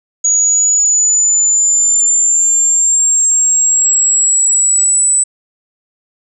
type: linear sweep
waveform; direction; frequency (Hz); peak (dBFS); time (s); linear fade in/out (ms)
sine; up; 6760 to 7980; -8; 0.24-5.24; 10
effects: none